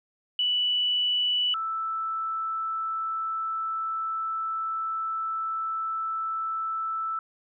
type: tone pair in turn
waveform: sine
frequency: 2962 / 1319.4 Hz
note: F#7 / E6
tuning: +1 / +1 cents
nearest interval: octave + major second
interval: 1400 cents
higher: first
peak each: -22 / -27 dBFS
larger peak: first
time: 0.39-1.54 / 1.54-7.19 s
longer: second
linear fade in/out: 2 ms
effects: none